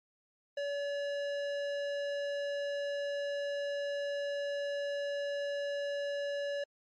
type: tone with hard clipping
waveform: triangle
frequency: 570 Hz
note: C#5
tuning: 48 cents sharp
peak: -35 dBFS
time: 0.57-6.64 s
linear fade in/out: 5 ms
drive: 18 dB
effects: MP3 48 kbps